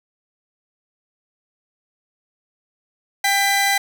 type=tone pair together; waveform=sawtooth; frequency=793 / 1998.2 Hz; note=G5 / B6; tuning=+20 / +20 cents; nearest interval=octave + major third; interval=1600 cents; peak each=-15 dBFS; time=3.24-3.78 s; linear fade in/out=5 ms; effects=none